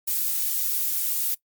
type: noise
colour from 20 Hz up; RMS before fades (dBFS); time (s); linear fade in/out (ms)
violet; -25; 0.07-1.35; 10
effects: noise-tail reverb RT60 0.1 s tail -22 dB re dry + Opus 48 kbps